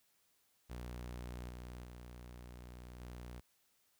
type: tone with level steps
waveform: sawtooth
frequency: 60.8 Hz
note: B1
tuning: 26 cents flat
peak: -40 / -43 / -46 / -43 dBFS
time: 0.69-3.41 s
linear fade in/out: 20 ms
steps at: 1.49 / 1.84 / 3 s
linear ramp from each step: 5 ms
effects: white hiss -75 dBFS RMS until 3.99 s